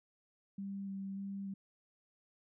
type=tone with vibrato; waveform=sine; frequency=196 Hz; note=G3; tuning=in tune; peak=-39 dBFS; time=0.58-1.54 s; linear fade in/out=5 ms; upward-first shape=square; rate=1.7 Hz; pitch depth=11 cents each way; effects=none